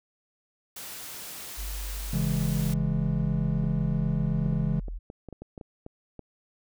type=noise; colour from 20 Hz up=white; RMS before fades=-40 dBFS; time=0.76-2.74 s; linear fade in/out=5 ms
type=linear sweep; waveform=sine; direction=down; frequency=49.99 to 41.48 Hz; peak=-32 dBFS; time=1.57-4.99 s; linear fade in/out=20 ms
type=chord; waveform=triangle; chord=C# minor; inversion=none; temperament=equal with one note detuned; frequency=136.92 / 164.81 / 207.7 Hz; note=C#3 / E3 / G#3; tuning=-21 / 0 / 0 cents; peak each=-26 / -26 / -29 dBFS; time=2.13-4.8 s; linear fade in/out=5 ms
type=clicks; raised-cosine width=2 ms; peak=-27 dBFS; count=12; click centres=3.639 / 4.462 / 4.528 / 4.883 / 5.101 / 5.287 / 5.327 / 5.42 / 5.578 / 5.612 / 5.864 / 6.193 s
effects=none